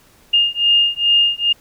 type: beating tone pair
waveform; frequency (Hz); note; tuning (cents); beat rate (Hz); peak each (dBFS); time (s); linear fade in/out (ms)
sine; 2826 / 2828.4; F7 / F7; +20 / +21; 2.4; -15; 0.33-1.53; 10
effects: pink hiss -51 dBFS RMS until 1.6 s